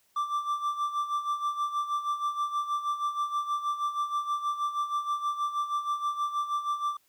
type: tone with tremolo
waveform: triangle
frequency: 1174.7 Hz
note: D6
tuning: in tune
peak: -23 dBFS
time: 0.16-6.97 s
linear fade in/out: 5 ms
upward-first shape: sine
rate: 6.3 Hz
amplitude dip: 70%
effects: white hiss -68 dBFS RMS until 7.08 s